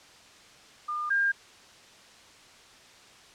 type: tone pair in turn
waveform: sine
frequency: 1208 / 1605.5 Hz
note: D6 / G6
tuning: +48 / +41 cents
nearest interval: perfect fourth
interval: 493 cents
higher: second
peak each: -29 / -22 dBFS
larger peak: second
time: 0.88-1.1 / 1.1-1.32 s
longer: neither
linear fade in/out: 10 ms
effects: white hiss -53 dBFS RMS until 3.34 s + low-pass 6000 Hz 12 dB/octave